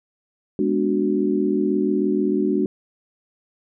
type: chord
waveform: sine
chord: G# half-diminished seventh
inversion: none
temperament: equal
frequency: 207.7 / 246.9 / 293.7 / 370 Hz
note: G#3 / B3 / D4 / F#4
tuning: 0 / 0 / 0 / 0 cents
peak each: -23 / -27 / -22 / -22 dBFS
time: 0.59-2.66 s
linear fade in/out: 2 ms
effects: none